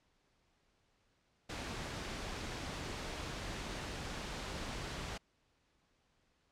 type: noise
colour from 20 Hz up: pink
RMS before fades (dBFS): -42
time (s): 1.49-5.18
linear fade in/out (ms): 10
effects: pink hiss -75 dBFS RMS until 6.51 s + low-pass 6000 Hz 12 dB/octave